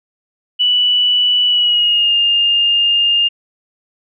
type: tone with pitch glide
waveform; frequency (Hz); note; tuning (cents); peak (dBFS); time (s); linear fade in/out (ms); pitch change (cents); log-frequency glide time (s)
sine; 2960 to 2818; F#7 to F7; 0 to +15; -10; 0.59-3.29; 20; -85; 1.46-2.15
effects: none